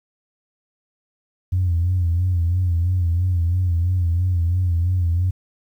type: tone with vibrato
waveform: sine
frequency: 88 Hz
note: F2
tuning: 14 cents sharp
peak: -15 dBFS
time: 1.52-5.31 s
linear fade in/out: 10 ms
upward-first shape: sine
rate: 3 Hz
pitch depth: 84 cents each way
effects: tanh soft clip ceiling -12 dBFS + 9-bit